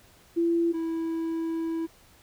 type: tone pair in turn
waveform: sine / triangle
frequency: 337.5 / 327.9 Hz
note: E4 / E4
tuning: +41 / -9 cents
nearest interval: unison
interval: 50 cents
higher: first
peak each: -21 / -25 dBFS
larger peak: first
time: 0.36-0.73 / 0.73-1.87 s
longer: second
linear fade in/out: 20 ms
effects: pink hiss -57 dBFS RMS until 2.22 s